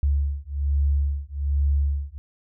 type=beating tone pair; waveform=sine; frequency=70.3 / 71.5 Hz; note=C#2 / D2; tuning=+25 / -46 cents; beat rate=1.2 Hz; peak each=-23 dBFS; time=0.03-2.18 s; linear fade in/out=0 ms; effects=none